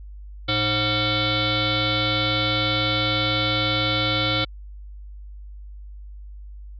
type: tone with frequency modulation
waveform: sine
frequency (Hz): 1800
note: A6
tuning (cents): +39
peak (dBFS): -19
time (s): 0.48-4.45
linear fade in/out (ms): 10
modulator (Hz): 422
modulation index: 5.3
effects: added 50 Hz sine -36 dBFS peak until 6.79 s